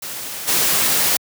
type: noise with level steps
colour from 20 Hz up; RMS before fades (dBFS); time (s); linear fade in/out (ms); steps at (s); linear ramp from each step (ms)
white; -29 / -17; 0.02-1.17; 5; 0.47; 20
effects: high-pass 100 Hz 12 dB/octave